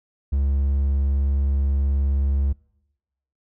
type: tone with vibrato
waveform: triangle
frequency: 69.3 Hz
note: C#2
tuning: in tune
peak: -16 dBFS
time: 0.32-2.53 s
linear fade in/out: 10 ms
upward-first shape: triangle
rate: 19 Hz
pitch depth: 12 cents each way
effects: noise-tail reverb RT60 0.9 s tail -24 dB re dry